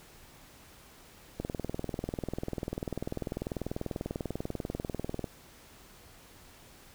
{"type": "click train", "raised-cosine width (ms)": 2, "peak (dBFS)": -20, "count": 79, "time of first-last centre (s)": [1.4, 5.242], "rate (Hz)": 20.3, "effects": ["pink hiss -55 dBFS RMS until 6.94 s"]}